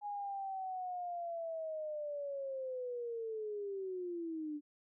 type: linear sweep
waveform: sine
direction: down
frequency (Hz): 830.6 to 290.8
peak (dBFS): -38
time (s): 0.01-4.61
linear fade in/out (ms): 50
effects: none